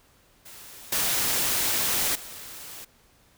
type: noise with level steps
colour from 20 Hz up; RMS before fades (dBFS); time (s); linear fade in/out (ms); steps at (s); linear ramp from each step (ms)
white; -45 / -25 / -41; 0.45-2.85; 10; 0.92 / 2.15; 5
effects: pink hiss -60 dBFS RMS until 3.37 s